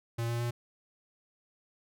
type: tone with pitch steps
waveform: square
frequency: 116.5 / 117.92 / 119.36 Hz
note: A#2 / A#2 / A#2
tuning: -1 / +20 / +41 cents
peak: -31 dBFS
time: 0.18-0.51 s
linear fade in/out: 10 ms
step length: 110 ms
effects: none